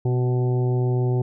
harmonic tone with a mistuned harmonic, 124.8 Hz, B2, 19 cents sharp, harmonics 1 / 2 / 3 / 4 / 5 / 6 / 7, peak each -19 / -34 / -26 / -38 / -41 / -37 / -42 dBFS, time 0.05-1.22 s, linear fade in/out 5 ms, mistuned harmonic 2, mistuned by +45 cents, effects none

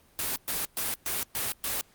white noise bursts, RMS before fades -30 dBFS, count 6, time 0.19-1.81 s, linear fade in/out 0 ms, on 170 ms, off 120 ms, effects pink hiss -61 dBFS RMS until 1.94 s + Opus 32 kbps

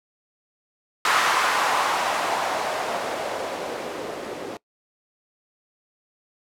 violet noise with low-pass filter sweep, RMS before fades -25 dBFS, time 1.05-4.57 s, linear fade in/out 2 ms, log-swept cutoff 1200 to 380 Hz, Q 1.7, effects noise-tail reverb RT60 0.1 s tail -22 dB re dry

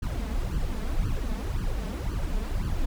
brown noise with flanger, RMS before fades -28 dBFS, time 0.02-2.86 s, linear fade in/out 10 ms, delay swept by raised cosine 0.66 to 4.66 ms, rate 1.9 Hz, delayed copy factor +0.85, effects none

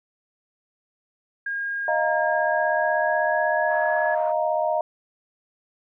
sine tone with pitch glide, 1623 to 1685.1 Hz, G#6 to G#6, -40 to +25 cents, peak -25 dBFS, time 1.46-4.15 s, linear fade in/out 5 ms, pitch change +65 cents, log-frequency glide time 2.24-3.95 s
sine chord, Eb suspended second, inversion none, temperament equal, 622.3 / 698.5 / 932.3 Hz, Eb5 / F5 / Bb5, 0 / 0 / 0 cents, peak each -23 / -25 / -27 dBFS, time 1.88-4.81 s, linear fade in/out 2 ms
white band-pass noise, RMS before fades -41 dBFS, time 3.67-4.34 s, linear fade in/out 50 ms, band 750 to 1300 Hz, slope 24 dB/octave
effects none

